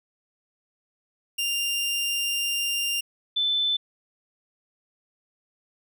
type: tone pair in turn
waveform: sawtooth / sine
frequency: 2794 / 3520 Hz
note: F7 / A7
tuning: 0 / 0 cents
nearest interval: major third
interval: 400 cents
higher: second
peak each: -21 dBFS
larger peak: neither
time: 1.38-3.01 / 3.36-3.77 s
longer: first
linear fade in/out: 10 ms
effects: none